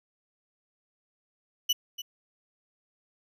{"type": "tone with echo", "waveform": "35% pulse", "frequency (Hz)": 2960, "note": "F#7", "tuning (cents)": 0, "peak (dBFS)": -20, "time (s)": [1.69, 1.73], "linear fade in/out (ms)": 10, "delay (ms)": 290, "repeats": 1, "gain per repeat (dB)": -13, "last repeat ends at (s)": 2.02, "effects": []}